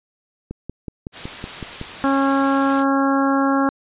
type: click train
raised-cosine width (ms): 3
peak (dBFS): -16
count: 8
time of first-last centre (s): 0.51-1.814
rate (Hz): 5.37
type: noise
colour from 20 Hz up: white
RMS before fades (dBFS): -32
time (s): 1.12-2.85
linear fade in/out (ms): 50
type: harmonic tone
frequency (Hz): 273.6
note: C#4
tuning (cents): -23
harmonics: 1 / 2 / 3 / 4 / 5 / 6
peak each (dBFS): -17 / -24 / -24 / -24 / -25 / -30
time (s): 2.04-3.69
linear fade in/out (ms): 0
effects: resampled to 8000 Hz